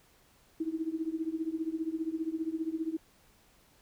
sine tone with tremolo, 321.7 Hz, E4, 42 cents flat, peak -27 dBFS, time 0.6-2.97 s, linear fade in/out 5 ms, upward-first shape triangle, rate 15 Hz, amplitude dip 95%, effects pink hiss -64 dBFS RMS until 3.81 s

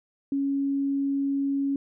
sine tone, 277.2 Hz, C#4, in tune, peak -23 dBFS, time 0.32-1.76 s, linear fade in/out 2 ms, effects none

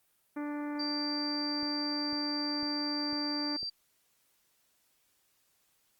harmonic tone, 293.7 Hz, D4, in tune, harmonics 1 / 2 / 3 / 4 / 5 / 6 / 7 / 8, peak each -34 / -45 / -44 / -48 / -50 / -51 / -54 / -57 dBFS, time 0.36-3.57 s, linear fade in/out 10 ms
sine tone, 4690 Hz, D8, 3 cents flat, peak -34 dBFS, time 0.79-3.7 s, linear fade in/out 10 ms
click train, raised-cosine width 2 ms, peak -36 dBFS, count 5, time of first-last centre 1.63-3.63 s, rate 2 Hz
effects white hiss -72 dBFS RMS until 5.99 s + Opus 32 kbps

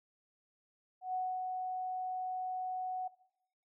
sine tone with ADSR envelope, 741 Hz, F#5, 2 cents sharp, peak -32 dBFS, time 1.01-3.08 s, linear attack 130 ms, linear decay 260 ms, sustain -3 dB, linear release 8 ms, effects noise-tail reverb RT60 0.8 s tail -18 dB re dry

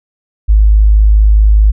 sine tone, 52.4 Hz, G#1, 16 cents sharp, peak -3 dBFS, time 0.48-1.72 s, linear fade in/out 20 ms, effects none

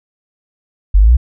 sine exponential sweep, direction up, 44.99 to 65.41 Hz, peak -4 dBFS, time 0.94-1.17 s, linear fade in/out 10 ms, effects none

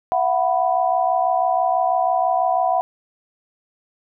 sine chord, E suspended second, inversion none, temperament equal with one note detuned, 673.9 / 740 / 987.8 Hz, E5 / F#5 / B5, +38 / 0 / 0 cents, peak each -21 / -18 / -24 dBFS, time 0.12-2.81 s, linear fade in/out 0 ms, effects none

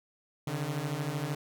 sawtooth beating tone pair, 138.59 / 151.59 Hz, C#3 / D#3, 0 / -45 cents, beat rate 13 Hz, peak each -31 / -30 dBFS, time 0.47-1.35 s, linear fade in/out 5 ms, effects none

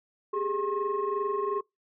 sine tone cluster, 397.5 / 420.1 / 1073 Hz, G4 / G#4 / C6, +24 / +20 / +43 cents, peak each -30 dBFS, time 0.33-1.61 s, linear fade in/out 10 ms, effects noise-tail reverb RT60 0.2 s tail -25 dB re dry + tanh soft clip ceiling -20 dBFS

